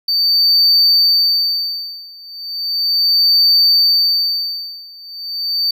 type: tone with tremolo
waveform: triangle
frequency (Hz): 4587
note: D8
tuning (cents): -42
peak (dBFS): -7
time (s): 0.08-5.71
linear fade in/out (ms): 5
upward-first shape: sine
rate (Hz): 0.36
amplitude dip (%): 95
effects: none